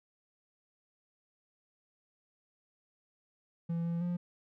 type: tone with pitch steps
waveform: triangle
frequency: 168.1 / 169.3 / 175.6 Hz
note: E3 / E3 / F3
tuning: +34 / +46 / +10 cents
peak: -29 dBFS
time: 3.69-4.17 s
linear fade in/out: 10 ms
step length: 160 ms
effects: none